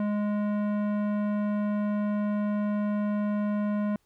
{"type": "tone with tanh clipping", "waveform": "sine", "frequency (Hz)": 207.7, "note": "G#3", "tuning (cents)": 0, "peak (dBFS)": -27, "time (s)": [0, 3.96], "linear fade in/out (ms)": 2, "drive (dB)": 15, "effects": ["pink hiss -71 dBFS RMS until 4.05 s"]}